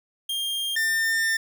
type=tone pair in turn; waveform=45% pulse; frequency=3208 / 1800.4 Hz; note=G7 / A6; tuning=+39 / +39 cents; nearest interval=minor seventh; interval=1000 cents; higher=first; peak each=-25 / -21 dBFS; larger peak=second; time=0.29-0.76 / 0.76-1.37 s; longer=second; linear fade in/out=5 ms; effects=none